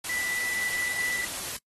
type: tone in noise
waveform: sine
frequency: 1975.5 Hz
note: B6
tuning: in tune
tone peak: -28 dBFS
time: 0.09-1.25 s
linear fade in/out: 5 ms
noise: white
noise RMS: -34 dBFS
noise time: 0.04-1.57 s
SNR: +3 dB
effects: noise-tail reverb RT60 0.1 s tail -23 dB re dry + AAC 32 kbps